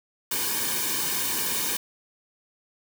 white noise with comb filter, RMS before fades -27 dBFS, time 0.31-1.77 s, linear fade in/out 5 ms, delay 1.5 ms, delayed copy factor -0.8, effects none

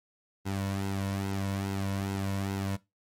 sawtooth tone with flanger, 97.9 Hz, G2, 2 cents flat, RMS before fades -32 dBFS, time 0.45-2.77 s, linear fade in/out 20 ms, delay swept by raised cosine 1.7 to 2.52 ms, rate 2.4 Hz, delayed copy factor -0.65, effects noise-tail reverb RT60 0.2 s tail -18 dB re dry + MP3 64 kbps

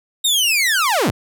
sawtooth linear sweep, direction down, 3780 to 55.2 Hz, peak -11 dBFS, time 0.24-1.11 s, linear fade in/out 10 ms, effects none

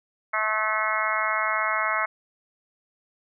harmonic tone, 216.3 Hz, A3, 29 cents flat, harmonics 3 / 4 / 5 / 6 / 7 / 8 / 9 / 10, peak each -32 / -34 / -29 / -28 / -31 / -34 / -32 / -29 dBFS, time 0.33-2.06 s, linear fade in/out 10 ms, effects none

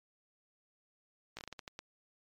slowing click train, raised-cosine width 0.2 ms, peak -26 dBFS, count 9, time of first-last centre 1.37-1.791 s, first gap 17 ms, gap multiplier 1.31, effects MP3 96 kbps

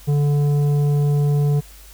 sine tone with tanh clipping, 145.2 Hz, D3, 19 cents flat, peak -16 dBFS, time 0.07-1.61 s, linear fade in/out 20 ms, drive 9 dB, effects added 50 Hz sine -42 dBFS peak until 1.93 s + white hiss -46 dBFS RMS until 1.93 s

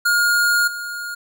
square tone with level steps, 1424 Hz, F6, 33 cents sharp, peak -15 / -27 dBFS, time 0.05-1.15 s, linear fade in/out 10 ms, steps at 0.67 s, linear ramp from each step 10 ms, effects none

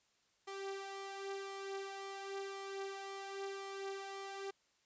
sawtooth tone with flanger, 392 Hz, G4, in tune, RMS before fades -45 dBFS, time 0.47-4.51 s, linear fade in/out 10 ms, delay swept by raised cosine 1.6 to 4.2 ms, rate 0.94 Hz, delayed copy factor +0.55, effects white hiss -75 dBFS RMS until 4.85 s + resampled to 16000 Hz

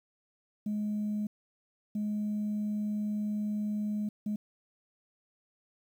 sine tone bursts at uneven times, 210 Hz, G#3, 19 cents sharp, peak -28 dBFS, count 3, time 0.66-1.27 / 1.95-4.09 / 4.26-4.36 s, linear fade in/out 5 ms, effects tanh soft clip ceiling -27 dBFS + 10-bit

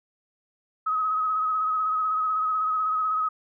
sine tone with vibrato, 1271 Hz, D#6, 36 cents sharp, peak -22 dBFS, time 0.86-3.29 s, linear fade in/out 10 ms, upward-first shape sine, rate 16 Hz, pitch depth 28 cents each way, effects none

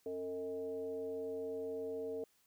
sine tone with frequency modulation, 451.9 Hz, A4, 46 cents sharp, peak -38 dBFS, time 0.06-2.24 s, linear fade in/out 2 ms, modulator 180 Hz, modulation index 0.65, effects white hiss -73 dBFS RMS until 2.46 s

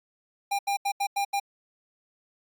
square tone bursts at uneven times, 801 Hz, G5, 37 cents sharp, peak -25 dBFS, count 6, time 0.51-0.59 / 0.67-0.77 / 0.85-0.92 / 1-1.07 / 1.16-1.25 / 1.33-1.4 s, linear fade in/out 10 ms, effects AAC 64 kbps

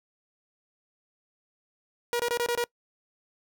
sawtooth tone bursts, 477.9 Hz, A#4, 43 cents sharp, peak -21 dBFS, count 6, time 2.13-2.64 s, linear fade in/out 0 ms, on 65 ms, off 24 ms, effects noise-tail reverb RT60 0.1 s tail -24 dB re dry

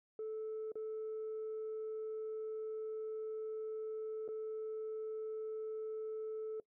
sine tone with dropouts, 436.7 Hz, A4, 13 cents flat, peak -37 dBFS, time 0.19-6.6 s, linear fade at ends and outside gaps 2 ms, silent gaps 0.719-0.755 / 4.279-4.287 s, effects noise-tail reverb RT60 0.1 s tail -22 dB re dry + tanh soft clip ceiling -37 dBFS

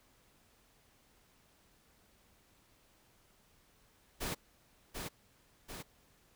pink noise with echo, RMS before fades -38 dBFS, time 4.2-4.35 s, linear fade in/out 20 ms, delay 740 ms, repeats 2, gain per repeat -4 dB, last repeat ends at 5.83 s, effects pink hiss -68 dBFS RMS until 6.35 s

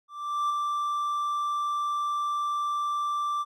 triangle tone with ADSR envelope, 1174.7 Hz, D6, in tune, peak -21 dBFS, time 0.08-3.45 s, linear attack 420 ms, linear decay 4 ms, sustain -3 dB, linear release 37 ms, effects none

